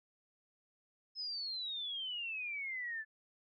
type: exponential sweep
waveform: sine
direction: down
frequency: 5190 to 1726 Hz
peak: -38 dBFS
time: 1.15-3.05 s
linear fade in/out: 50 ms
effects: none